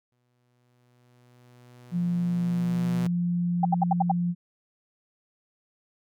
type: tone with exponential growth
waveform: sawtooth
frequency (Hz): 122.8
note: B2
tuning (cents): -9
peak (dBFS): -27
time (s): 0.12-3.07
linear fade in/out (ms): 0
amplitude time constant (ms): 640
type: tone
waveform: sine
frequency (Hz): 174.61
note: F3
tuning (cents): 0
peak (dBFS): -23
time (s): 1.91-4.35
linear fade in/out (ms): 50
type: tone bursts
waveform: sine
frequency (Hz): 785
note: G5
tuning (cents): +2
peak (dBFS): -18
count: 6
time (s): 3.63-4.116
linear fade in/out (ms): 5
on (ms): 21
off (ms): 72
effects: none